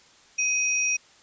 sine tone pair together, 2515 / 5715 Hz, D#7 / F8, +18 / +39 cents, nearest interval octave + major second, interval 1421 cents, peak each -24 / -25 dBFS, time 0.38-0.97 s, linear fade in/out 10 ms, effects white hiss -55 dBFS RMS until 1.22 s + resampled to 16000 Hz

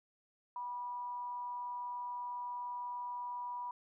sine tone with amplitude modulation, 977 Hz, B5, 19 cents flat, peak -37 dBFS, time 0.56-3.71 s, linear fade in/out 2 ms, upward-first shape sine, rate 221 Hz, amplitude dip 30%, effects none

